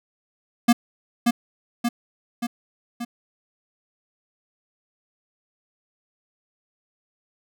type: tone with echo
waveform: square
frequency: 237.4 Hz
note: A#3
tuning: 32 cents sharp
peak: -12 dBFS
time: 0.68-0.73 s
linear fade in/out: 10 ms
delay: 580 ms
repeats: 4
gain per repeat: -4 dB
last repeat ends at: 3.05 s
effects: none